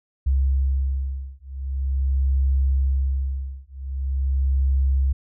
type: beating tone pair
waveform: sine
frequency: 66.9 / 67.34 Hz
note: C2 / C#2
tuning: +39 / -50 cents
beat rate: 0.44 Hz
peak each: -22 / -22 dBFS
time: 0.26-5.13 s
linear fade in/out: 10 ms
effects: none